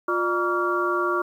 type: tone cluster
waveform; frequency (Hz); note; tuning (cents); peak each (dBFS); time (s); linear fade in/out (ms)
sine; 353.6 / 599 / 944 / 1143 / 1390; F4 / D5 / A#5 / D6 / F6; +22 / +34 / +22 / -47 / -9; -25 / -31 / -34 / -25 / -27; 0.08-1.22; 5
effects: 9-bit